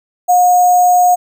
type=tone with sample-and-hold; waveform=sine; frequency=719 Hz; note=F#5; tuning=50 cents flat; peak=-6 dBFS; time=0.28-1.16 s; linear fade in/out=20 ms; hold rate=7350 Hz; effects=none